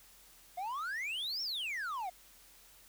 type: exponential two-way sweep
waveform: triangle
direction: up then down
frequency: 693 to 5588 to 693 Hz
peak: -34 dBFS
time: 0.57-2.1 s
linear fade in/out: 10 ms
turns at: 1.42 s
effects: added 44 Hz sine -69 dBFS peak until 2.88 s + white hiss -60 dBFS RMS until 2.88 s